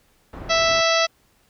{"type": "low-pass noise", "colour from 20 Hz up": "pink", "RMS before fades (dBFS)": -36, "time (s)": [0.33, 0.81], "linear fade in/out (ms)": 2, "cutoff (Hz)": 1300, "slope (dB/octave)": 12}
{"type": "harmonic tone", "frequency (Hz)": 659.3, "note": "E5", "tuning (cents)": 0, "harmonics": [1, 2, 3, 4, 5, 6, 7, 8, 9], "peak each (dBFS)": [-20, -23, -25, -26, -27, -28, -28, -29, -30], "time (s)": [0.49, 1.07], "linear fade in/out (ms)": 20}
{"effects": ["pink hiss -61 dBFS RMS until 1.49 s"]}